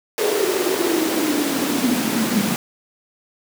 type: noise with high-pass filter sweep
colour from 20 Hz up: pink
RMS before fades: -20 dBFS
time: 0.18-2.56 s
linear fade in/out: 0 ms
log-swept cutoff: 430 to 200 Hz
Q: 8.2
effects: none